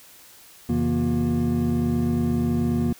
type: tone cluster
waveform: triangle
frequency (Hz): 85.4 / 133.2 / 162.2 / 236.6 / 358.4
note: F2 / C3 / E3 / A#3 / F4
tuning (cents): -38 / +31 / -28 / +26 / +45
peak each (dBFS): -26 / -27 / -25 / -20 / -29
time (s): 0.69-2.93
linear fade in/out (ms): 5
effects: tanh soft clip ceiling -8 dBFS + white hiss -49 dBFS RMS until 2.99 s